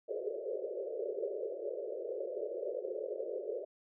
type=band-pass noise; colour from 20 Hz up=white; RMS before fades=-39 dBFS; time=0.08-3.65 s; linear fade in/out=10 ms; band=370 to 590 Hz; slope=96 dB/octave; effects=none